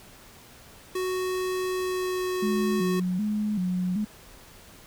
square tone with pitch glide, 370 to 367.4 Hz, F#4 to F#4, 0 to -12 cents, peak -27 dBFS, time 0.95-3 s, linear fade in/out 5 ms, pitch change -12 cents, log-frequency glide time 1.75-2.22 s
sine tone with vibrato, 196 Hz, G3, in tune, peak -24 dBFS, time 2.42-4.05 s, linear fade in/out 10 ms, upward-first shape square, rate 1.3 Hz, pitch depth 130 cents each way
effects pink hiss -50 dBFS RMS until 4.86 s

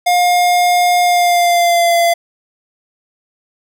square tone with pitch glide, 711 to 683.6 Hz, F5 to F5, +31 to -37 cents, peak -10 dBFS, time 0.06-2.14 s, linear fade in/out 10 ms, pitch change -68 cents, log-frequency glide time 1.02-1.96 s, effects none

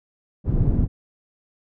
pink low-pass noise, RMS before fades -19 dBFS, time 0.44-0.88 s, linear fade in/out 50 ms, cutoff 210 Hz, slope 12 dB/octave, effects none

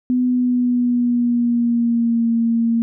sine tone with pitch glide, 250 to 230.6 Hz, B3 to A#3, +21 to -19 cents, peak -14 dBFS, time 0.1-2.82 s, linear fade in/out 0 ms, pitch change -140 cents, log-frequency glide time 0.25-2.29 s, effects none

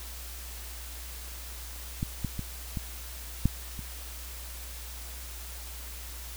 clicks, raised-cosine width 5 ms, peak -16 / -17 / -20 / -20 / -10 / -26 dBFS, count 6, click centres 2.029 / 2.247 / 2.393 / 2.772 / 3.456 / 3.792 s, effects added 60 Hz sine -41 dBFS peak until 6.36 s + white hiss -44 dBFS RMS until 6.36 s

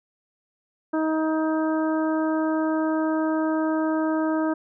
harmonic tone, 315.4 Hz, D#4, 24 cents sharp, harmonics 1 / 2 / 3 / 4 / 5, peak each -22 / -28 / -32 / -34 / -36 dBFS, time 0.93-4.54 s, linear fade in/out 10 ms, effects none

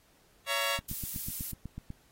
10% pulse chord, A# diminished, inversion first, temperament just, 559.4 / 671.3 / 932.3 Hz, C#5 / E5 / A#5, +16 / +31 / 0 cents, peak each -23 / -26 / -27 dBFS, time 0.46-0.8 s, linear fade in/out 50 ms
click train, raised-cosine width 5 ms, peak -27 dBFS, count 10, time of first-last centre 0.79-1.904 s, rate 8.08 Hz
violet noise, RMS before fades -36 dBFS, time 0.88-1.52 s, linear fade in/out 10 ms
effects pink hiss -65 dBFS RMS until 2.11 s + AAC 48 kbps

